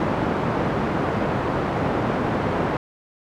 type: band-pass noise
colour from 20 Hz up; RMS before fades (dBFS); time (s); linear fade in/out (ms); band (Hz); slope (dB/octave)
pink; -23; 0-2.77; 2; 120 to 1200; 12
effects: none